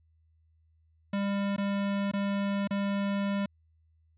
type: tone with dropouts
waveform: square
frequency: 199.7 Hz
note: G3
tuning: 32 cents sharp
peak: -28 dBFS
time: 1.13-3.46 s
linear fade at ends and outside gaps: 5 ms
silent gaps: 1.564-1.58 / 2.115-2.135 / 2.675-2.707 s
effects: added 80 Hz sine -63 dBFS peak until 4.17 s + resampled to 8000 Hz